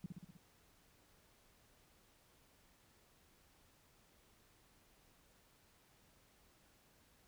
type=tone with echo; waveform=sine; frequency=175.9 Hz; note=F3; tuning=13 cents sharp; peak=-40 dBFS; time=0.04-0.06 s; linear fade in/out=2 ms; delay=62 ms; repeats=5; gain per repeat=-3 dB; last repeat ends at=0.37 s; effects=pink hiss -70 dBFS RMS until 7.27 s